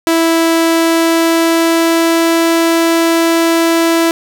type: tone with pitch glide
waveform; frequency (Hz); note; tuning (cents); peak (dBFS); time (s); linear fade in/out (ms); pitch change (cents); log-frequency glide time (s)
sawtooth; 329.6 to 331.7; E4 to E4; 0 to +11; -5; 0.07-4.11; 0; +11; 0.56-2.47
effects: none